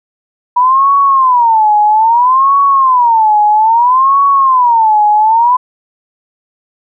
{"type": "tone with vibrato", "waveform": "sine", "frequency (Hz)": 968, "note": "B5", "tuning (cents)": -35, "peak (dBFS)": -5, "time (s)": [0.56, 5.57], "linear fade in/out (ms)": 10, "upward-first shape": "sine", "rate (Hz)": 0.61, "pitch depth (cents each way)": 250, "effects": []}